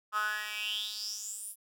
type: tone with high-pass filter sweep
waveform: 10% pulse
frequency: 211.1 Hz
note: G#3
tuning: 29 cents sharp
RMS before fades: -36 dBFS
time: 0.12-1.56 s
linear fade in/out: 50 ms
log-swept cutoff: 1200 to 11000 Hz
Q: 7.7
effects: none